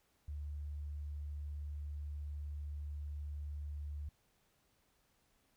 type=tone; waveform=sine; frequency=73.42 Hz; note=D2; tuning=in tune; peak=-40 dBFS; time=0.28-4.09 s; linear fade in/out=5 ms; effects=pink hiss -75 dBFS RMS until 5.56 s